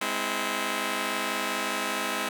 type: chord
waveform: 5% pulse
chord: Ab augmented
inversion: none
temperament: just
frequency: 207.7 / 259.6 / 324.5 Hz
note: Ab3 / C4 / E4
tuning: 0 / -13 / -27 cents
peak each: -21 dBFS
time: 0.01-2.29 s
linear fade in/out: 5 ms
effects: none